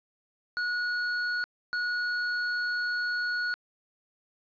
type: tone bursts at uneven times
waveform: square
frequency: 1457 Hz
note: F#6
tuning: 27 cents flat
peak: -28 dBFS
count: 2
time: 0.57-1.44 / 1.73-3.54 s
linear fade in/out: 0 ms
effects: resampled to 11025 Hz + 10-bit